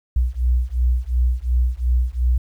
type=beating tone pair; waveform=sine; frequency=60.1 / 62.9 Hz; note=B1 / B1; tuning=-46 / +32 cents; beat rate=2.8 Hz; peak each=-19 dBFS; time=0.16-2.38 s; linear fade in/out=5 ms; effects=9-bit